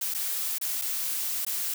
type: noise with dropouts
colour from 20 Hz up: blue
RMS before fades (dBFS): -30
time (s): 0.01-1.74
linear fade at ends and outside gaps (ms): 5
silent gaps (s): 0.14-0.146 / 0.584-0.612 / 0.815-0.819 / 1.45-1.465
effects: none